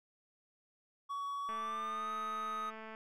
triangle tone with pitch glide, 1126 to 1256.6 Hz, C#6 to D#6, +27 to +17 cents, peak -35 dBFS, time 1.09-2.71 s, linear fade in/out 20 ms, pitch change +190 cents, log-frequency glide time 1.43-2.11 s
click train, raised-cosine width 0.5 ms, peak -34 dBFS, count 322, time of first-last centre 1.49-2.949 s, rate 220 Hz
effects none

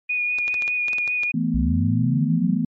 sine tone with vibrato, 2457 Hz, D#7, 22 cents flat, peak -20 dBFS, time 0.09-1.32 s, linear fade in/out 10 ms, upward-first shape sine, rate 5 Hz, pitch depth 16 cents each way
clicks, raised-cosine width 0.2 ms, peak -16 dBFS, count 10, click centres 0.386 / 0.48 / 0.542 / 0.622 / 0.679 / 0.883 / 0.932 / 0.984 / 1.077 / 1.234 s
sine chord, E suspended fourth, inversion none, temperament equal, 164.81 / 220 / 246.9 Hz, E3 / A3 / B3, 0 / 0 / 0 cents, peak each -24 / -24 / -23 dBFS, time 1.34-2.65 s, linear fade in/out 5 ms
sine linear sweep, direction up, 57 to 196.6 Hz, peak -20 dBFS, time 1.54-2.57 s, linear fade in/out 5 ms
effects MP3 32 kbps

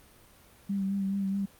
sine tone with vibrato, 196 Hz, G3, in tune, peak -27 dBFS, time 0.69-1.46 s, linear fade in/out 10 ms, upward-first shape sine, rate 4.7 Hz, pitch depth 28 cents each way, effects pink hiss -57 dBFS RMS until 1.59 s + Opus 32 kbps

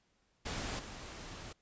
pink noise with level steps, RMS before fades -39 / -47 dBFS, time 0.45-1.53 s, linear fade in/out 10 ms, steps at 0.79 s, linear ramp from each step 2 ms, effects pink hiss -75 dBFS RMS until 1.61 s + resampled to 16000 Hz

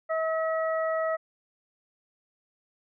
harmonic tone, 643 Hz, E5, 43 cents flat, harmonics 1 / 2 / 3, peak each -26 / -32 / -36 dBFS, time 0.09-1.17 s, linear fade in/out 20 ms, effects none

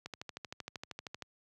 click train, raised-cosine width 0.2 ms, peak -24 dBFS, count 16, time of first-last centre 0.06-1.223 s, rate 12.9 Hz, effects high-pass 80 Hz 12 dB/octave

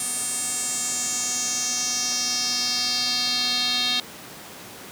square tone with band-pass filter sweep, 246.9 Hz, B3, in tune, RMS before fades -25 dBFS, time 0-4 s, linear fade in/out 2 ms, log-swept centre 9000 to 3800 Hz, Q 4.6, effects pink hiss -40 dBFS RMS until 4.91 s + high-pass 150 Hz 12 dB/octave

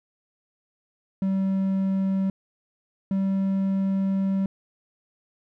triangle tone pair in turn, 192.4 / 193.51 Hz, G3 / G3, -32 / -22 cents, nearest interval unison, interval 10 cents, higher second, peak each -19 dBFS, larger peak neither, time 1.22-2.3 / 3.11-4.46 s, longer second, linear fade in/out 2 ms, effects none

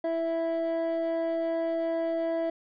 triangle tone pair together, 330.3 / 659.3 Hz, E4 / E5, +4 / 0 cents, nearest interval octave, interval 1196 cents, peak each -28 / -24 dBFS, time 0.04-2.5 s, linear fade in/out 5 ms, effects tanh soft clip ceiling -22 dBFS + resampled to 11025 Hz

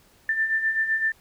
sine beating tone pair, 1773 / 1780.8 Hz, A6 / A6, +13 / +20 cents, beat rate 7.8 Hz, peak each -29 / -22 dBFS, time 0.29-1.12 s, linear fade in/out 2 ms, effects pink hiss -58 dBFS RMS until 1.2 s

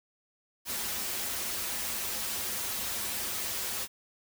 white noise with comb filter, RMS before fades -34 dBFS, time 0.65-3.88 s, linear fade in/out 50 ms, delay 6.7 ms, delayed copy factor -0.6, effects none

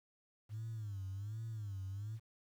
sine tone with vibrato, 103.83 Hz, G#2, in tune, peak -39 dBFS, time 0.49-2.2 s, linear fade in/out 50 ms, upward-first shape sine, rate 1.3 Hz, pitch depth 150 cents each way, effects tanh soft clip ceiling -37 dBFS + 11-bit

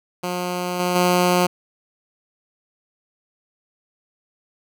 10% pulse tone with level steps, 178.9 Hz, F3, 42 cents sharp, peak -15 / -11 / -7 dBFS, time 0.23-1.47 s, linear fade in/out 10 ms, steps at 0.79 / 0.95 s, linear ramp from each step 10 ms, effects none

